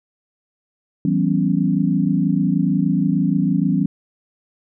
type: chord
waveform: sine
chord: C# half-diminished seventh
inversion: first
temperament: equal with one note detuned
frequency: 164.81 / 191.19 / 246.9 / 277.2 Hz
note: E3 / G3 / B3 / C#4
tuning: 0 / -43 / 0 / 0 cents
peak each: -20 / -19 / -23 / -21 dBFS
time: 1.05-3.86 s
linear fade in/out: 2 ms
effects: none